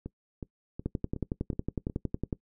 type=two click trains; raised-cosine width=3 ms; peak=-17 / -24 dBFS; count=17 / 6; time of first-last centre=0.86-2.328 / 0.06-1.898 s; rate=10.9 / 2.72 Hz; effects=noise-tail reverb RT60 0.1 s tail -21 dB re dry